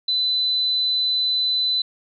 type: tone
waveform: sine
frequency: 4010 Hz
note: B7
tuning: 26 cents sharp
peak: -18 dBFS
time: 0.08-1.82 s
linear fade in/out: 5 ms
effects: none